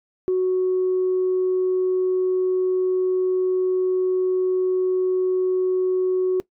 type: tone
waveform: sine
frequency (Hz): 370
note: F#4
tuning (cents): 0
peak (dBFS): -16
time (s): 0.28-6.4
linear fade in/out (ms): 0
effects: noise-tail reverb RT60 0.1 s tail -20 dB re dry + tanh soft clip ceiling -14 dBFS